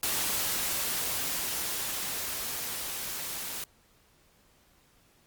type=noise with level ramp; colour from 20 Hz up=white; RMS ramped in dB=-29 to -37 dBFS; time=0.03-3.64 s; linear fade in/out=2 ms; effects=pink hiss -64 dBFS RMS until 5.26 s + Opus 48 kbps